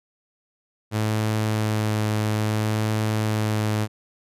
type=tone with vibrato; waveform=sawtooth; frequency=107.8 Hz; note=A2; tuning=35 cents flat; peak=-17 dBFS; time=0.91-3.88 s; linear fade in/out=50 ms; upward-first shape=sine; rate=0.6 Hz; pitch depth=12 cents each way; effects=resampled to 32000 Hz